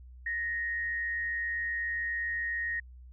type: tone with frequency modulation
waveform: sine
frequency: 1864.7 Hz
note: A#6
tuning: in tune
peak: -30 dBFS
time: 0.26-2.8 s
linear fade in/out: 5 ms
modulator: 122 Hz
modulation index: 0.39
effects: added 62 Hz sine -47 dBFS peak until 3.12 s